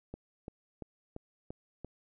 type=click train; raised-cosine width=2 ms; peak=-28 dBFS; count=6; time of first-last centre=0.14-1.846 s; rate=2.93 Hz; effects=none